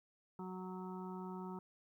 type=harmonic tone; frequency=185 Hz; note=F#3; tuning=in tune; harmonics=1 / 2 / 4 / 5 / 6 / 7; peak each=-45 / -49 / -57 / -51 / -61 / -56 dBFS; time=0.39-1.59 s; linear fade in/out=2 ms; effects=13-bit